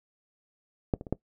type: clicks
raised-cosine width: 2 ms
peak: -11 / -25 / -27 / -13 dBFS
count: 4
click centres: 0.938 / 1.011 / 1.068 / 1.126 s
effects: noise-tail reverb RT60 0.1 s tail -20 dB re dry